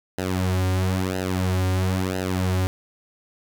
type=tone with flanger; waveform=sawtooth; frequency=93 Hz; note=F#2; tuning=9 cents sharp; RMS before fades=-23 dBFS; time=0.18-2.67 s; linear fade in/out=0 ms; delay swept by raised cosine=0.87 to 4.67 ms; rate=1 Hz; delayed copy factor=-0.95; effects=none